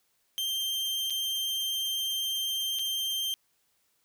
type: tone with dropouts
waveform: 40% pulse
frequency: 3154 Hz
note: G7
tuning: 10 cents sharp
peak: -28 dBFS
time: 0.38-3.34 s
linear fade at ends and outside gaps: 0 ms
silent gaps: 1.099-1.105 / 2.788-2.793 s
effects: white hiss -72 dBFS RMS until 4.04 s